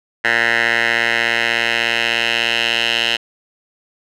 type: tone with band-pass filter sweep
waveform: 10% pulse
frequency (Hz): 116.54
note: A#2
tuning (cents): 0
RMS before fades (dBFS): -17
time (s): 0.24-3.17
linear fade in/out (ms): 10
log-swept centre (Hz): 1900 to 2900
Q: 3.2
effects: none